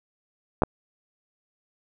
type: clicks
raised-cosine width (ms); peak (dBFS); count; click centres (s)
1; -6; 2; 0.621 / 0.635
effects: none